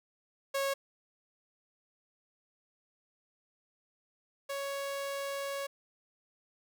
sawtooth tone pair in turn, 550 / 556.1 Hz, C#5 / C#5, -14 / +5 cents, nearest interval unison, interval 19 cents, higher second, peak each -26 / -31 dBFS, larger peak first, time 0.54-0.74 / 4.49-5.67 s, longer second, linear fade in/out 10 ms, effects none

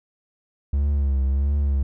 triangle tone with vibrato, 69.3 Hz, C#2, in tune, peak -16 dBFS, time 0.73-1.83 s, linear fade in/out 5 ms, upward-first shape triangle, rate 1.5 Hz, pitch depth 80 cents each way, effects none

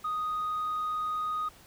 sine tone, 1244.5 Hz, D#6, in tune, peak -27 dBFS, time 0.04-1.49 s, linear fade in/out 10 ms, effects tanh soft clip ceiling -27 dBFS + pink hiss -55 dBFS RMS until 1.66 s

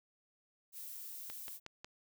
violet noise, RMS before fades -47 dBFS, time 0.72-1.6 s, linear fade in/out 50 ms
click train, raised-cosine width 0.2 ms, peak -29 dBFS, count 4, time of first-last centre 1.3-1.845 s, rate 5.5 Hz
effects none

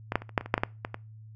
clicks, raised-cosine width 0.5 ms, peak -14 / -8 / -25 / -30 / -7 / -22 / -23 / -6 / -12 / -9 / -16 / -19 dBFS, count 12, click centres 0.121 / 0.156 / 0.22 / 0.293 / 0.378 / 0.41 / 0.46 / 0.541 / 0.579 / 0.635 / 0.849 / 0.944 s, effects noise-tail reverb RT60 0.3 s tail -23 dB re dry + added 109 Hz sine -45 dBFS peak until 1.35 s

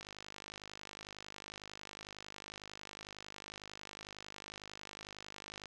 click train, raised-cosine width 0.2 ms, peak -29 dBFS, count 289, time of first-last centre 0.01-5.657 s, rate 51 Hz, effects none

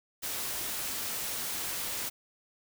white noise, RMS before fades -35 dBFS, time 0.22-2.1 s, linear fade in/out 20 ms, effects none

